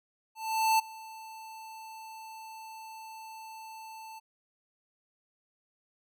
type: tone with ADSR envelope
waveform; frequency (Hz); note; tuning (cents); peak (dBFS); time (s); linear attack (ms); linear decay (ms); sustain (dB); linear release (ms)
square; 885; A5; +10; -22; 0.35-4.2; 440; 12; -22; 20
effects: none